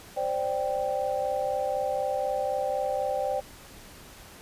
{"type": "chord", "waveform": "sine", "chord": "C suspended second", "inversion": "none", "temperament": "equal", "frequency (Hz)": [523.3, 587.3, 784], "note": ["C5", "D5", "G5"], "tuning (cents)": [0, 0, 0], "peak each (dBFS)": -30, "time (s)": [0.16, 3.41], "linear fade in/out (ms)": 20, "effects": ["pink hiss -48 dBFS RMS until 4.41 s", "resampled to 32000 Hz"]}